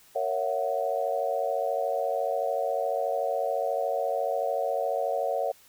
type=chord; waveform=sine; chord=F# dominant seventh; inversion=first; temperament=just; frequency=462.5 / 555 / 666 / 740 Hz; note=A#4 / C#5 / E5 / F#5; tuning=-14 / +2 / +18 / 0 cents; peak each=-33 / -29 / -31 / -31 dBFS; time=0.15-5.52 s; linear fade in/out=10 ms; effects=white hiss -57 dBFS RMS until 5.68 s